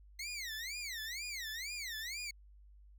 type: tone with vibrato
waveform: 20% pulse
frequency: 2059 Hz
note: C7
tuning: 28 cents flat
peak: -35 dBFS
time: 0.19-2.31 s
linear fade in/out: 5 ms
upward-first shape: sine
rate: 2.1 Hz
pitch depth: 300 cents each way
effects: added 50 Hz sine -56 dBFS peak until 2.98 s

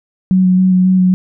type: tone with vibrato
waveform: sine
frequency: 185 Hz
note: F#3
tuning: in tune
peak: -7 dBFS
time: 0.31-1.14 s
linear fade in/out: 0 ms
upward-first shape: square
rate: 3.7 Hz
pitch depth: 13 cents each way
effects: none

